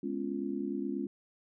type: chord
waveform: sine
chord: C# dominant seventh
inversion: second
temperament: just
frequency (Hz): 207.9 / 249.5 / 277.2 / 346.5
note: G#3 / B3 / C#4 / E#4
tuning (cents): +2 / +18 / 0 / -14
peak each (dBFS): -38 / -40 / -36 / -38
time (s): 0.03-1.07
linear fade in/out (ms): 5
effects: none